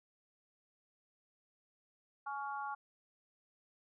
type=harmonic tone; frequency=280 Hz; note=C#4; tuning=18 cents sharp; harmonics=3 / 4 / 5; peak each=-41 / -43 / -45 dBFS; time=2.26-2.75 s; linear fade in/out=10 ms; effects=none